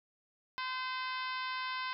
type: harmonic tone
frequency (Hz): 514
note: C5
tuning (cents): -31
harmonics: 2 / 3 / 4 / 5 / 6 / 7 / 8 / 9 / 10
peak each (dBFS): -38 / -42 / -44 / -46 / -48 / -49 / -50 / -51 / -52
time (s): 0.58-1.93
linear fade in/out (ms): 0
effects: none